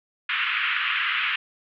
white band-pass noise, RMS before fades -25 dBFS, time 0.29-1.36 s, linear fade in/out 5 ms, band 1200 to 3000 Hz, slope 48 dB/octave, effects none

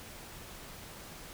silence, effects pink hiss -48 dBFS RMS until 1.33 s

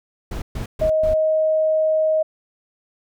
brown noise bursts, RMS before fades -27 dBFS, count 4, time 0.31-1.14 s, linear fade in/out 5 ms, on 110 ms, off 130 ms
sine tone, 628 Hz, D#5, 16 cents sharp, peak -15 dBFS, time 0.81-2.23 s, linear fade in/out 10 ms
effects none

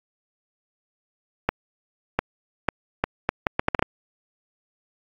accelerating click train, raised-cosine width 0.5 ms, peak -4 dBFS, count 11, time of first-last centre 1.49-3.825 s, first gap 700 ms, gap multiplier 0.71, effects AAC 64 kbps

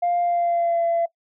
sine tone with pitch glide, 700 to 676.9 Hz, F5 to E5, +4 to +46 cents, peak -17 dBFS, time 0.02-1.06 s, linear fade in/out 10 ms, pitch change -58 cents, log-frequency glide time 0.21-0.83 s, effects noise-tail reverb RT60 0.1 s tail -20 dB re dry + tanh soft clip ceiling -15 dBFS

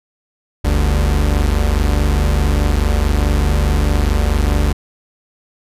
45% pulse tone pair together, 48.69 / 73.42 Hz, G1 / D2, -11 / 0 cents, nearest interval perfect fifth, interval 711 cents, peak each -15 dBFS, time 0.64-4.73 s, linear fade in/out 10 ms, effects resampled to 32000 Hz

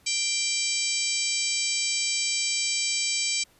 harmonic tone, 784 Hz, G5, in tune, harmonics 3 / 4 / 5 / 6 / 7 / 8 / 9 / 10, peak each -30 / -35 / -36 / -32 / -33 / -34 / -36 / -30 dBFS, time 0.06-3.44 s, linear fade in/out 10 ms, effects pink hiss -60 dBFS RMS until 3.59 s + resampled to 32000 Hz

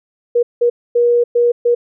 sine tone bursts at uneven times, 478.4 Hz, A#4, 45 cents sharp, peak -9 dBFS, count 5, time 0.35-0.43 / 0.61-0.7 / 0.95-1.24 / 1.35-1.52 / 1.65-1.75 s, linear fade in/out 10 ms, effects none

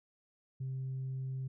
sine tone, 131.7 Hz, C3, 12 cents sharp, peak -34 dBFS, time 0.6-1.48 s, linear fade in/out 10 ms, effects tanh soft clip ceiling -33 dBFS

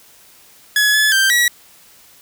sawtooth tone with pitch steps, 1692 / 1717 / 1570 / 1926 Hz, G#6 / A6 / G6 / B6, +32 / -43 / +2 / -44 cents, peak -8 dBFS, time 0.76-1.48 s, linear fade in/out 2 ms, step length 180 ms, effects white hiss -47 dBFS RMS until 2.21 s

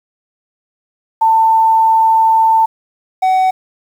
sine / triangle tone pair in turn, 893 / 750.9 Hz, A5 / F#5, +25 / +25 cents, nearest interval minor third, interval 300 cents, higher first, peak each -7 dBFS, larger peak neither, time 1.21-2.66 / 3.22-3.51 s, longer first, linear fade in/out 10 ms, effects 7-bit

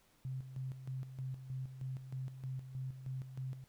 sine tone with tremolo, 130.81 Hz, C3, in tune, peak -38 dBFS, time 0.25-3.64 s, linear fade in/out 0 ms, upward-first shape square, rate 3.2 Hz, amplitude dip 65%, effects pink hiss -70 dBFS RMS until 3.68 s

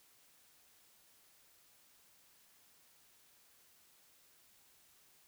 silence, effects white hiss -67 dBFS RMS until 5.27 s

